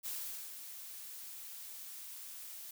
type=noise with ADSR envelope; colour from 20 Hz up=blue; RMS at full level=-40 dBFS; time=0.03-2.71 s; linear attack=31 ms; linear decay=440 ms; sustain=-8 dB; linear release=5 ms; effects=none